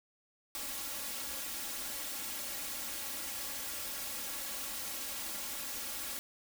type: noise with comb filter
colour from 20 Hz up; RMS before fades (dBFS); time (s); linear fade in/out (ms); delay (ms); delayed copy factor
white; -40; 0.55-6.19; 0; 3.6; +0.85
effects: none